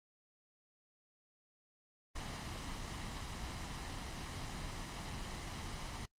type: noise with comb filter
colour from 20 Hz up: pink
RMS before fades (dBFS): -42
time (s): 2.15-6.06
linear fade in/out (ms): 10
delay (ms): 1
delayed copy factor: +0.5
effects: low-pass 7000 Hz 12 dB/octave + Opus 24 kbps